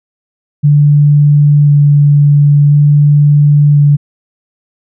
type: tone with vibrato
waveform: sine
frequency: 145.7 Hz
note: D3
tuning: 13 cents flat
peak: -3 dBFS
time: 0.63-3.97 s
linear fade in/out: 20 ms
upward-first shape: square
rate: 0.48 Hz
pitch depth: 8 cents each way
effects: none